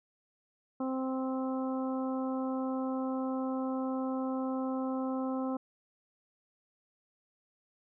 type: harmonic tone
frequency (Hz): 261.6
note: C4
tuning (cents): 0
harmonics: 1 / 2 / 3 / 4 / 5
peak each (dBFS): -32 / -38 / -42 / -44 / -46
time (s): 0.8-5.57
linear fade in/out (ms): 5
effects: none